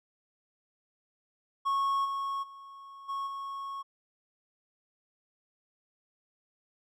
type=tone with level steps; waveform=triangle; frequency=1100 Hz; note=C#6; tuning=14 cents flat; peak=-24 / -29 / -44 / -30 / -34 dBFS; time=1.65-3.83 s; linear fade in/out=20 ms; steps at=2.04 / 2.42 / 3.08 / 3.26 s; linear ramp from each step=20 ms; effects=none